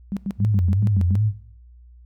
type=tone bursts; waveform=sine; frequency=197.5 Hz; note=G3; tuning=13 cents sharp; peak=-22 dBFS; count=8; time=0.12-1.154 s; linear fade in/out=0 ms; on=47 ms; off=94 ms
type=tone with vibrato; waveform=sine; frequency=97.2 Hz; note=G2; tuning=14 cents flat; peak=-16 dBFS; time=0.38-1.33 s; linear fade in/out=50 ms; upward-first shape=sine; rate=2.6 Hz; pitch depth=190 cents each way
effects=noise-tail reverb RT60 0.7 s tail -20 dB re dry + added 60 Hz sine -44 dBFS peak until 2.05 s